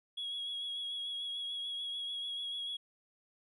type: tone with vibrato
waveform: triangle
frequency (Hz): 3327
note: G#7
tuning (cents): +2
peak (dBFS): -34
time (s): 0.17-2.77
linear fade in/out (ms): 10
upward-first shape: triangle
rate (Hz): 6.8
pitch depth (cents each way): 28
effects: tanh soft clip ceiling -33 dBFS + resampled to 32000 Hz